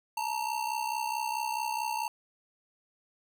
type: ring-modulated tone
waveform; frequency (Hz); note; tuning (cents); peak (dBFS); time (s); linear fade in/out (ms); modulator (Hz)
square; 904; A5; +47; -28; 0.17-2.08; 2; 32.3
effects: none